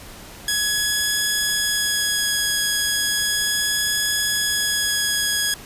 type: tone with vibrato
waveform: 10% pulse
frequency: 1675 Hz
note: G#6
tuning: 14 cents sharp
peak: -10 dBFS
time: 0.48-5.54 s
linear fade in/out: 2 ms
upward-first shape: sine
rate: 0.35 Hz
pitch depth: 8 cents each way
effects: pink hiss -40 dBFS RMS until 5.65 s + resampled to 32000 Hz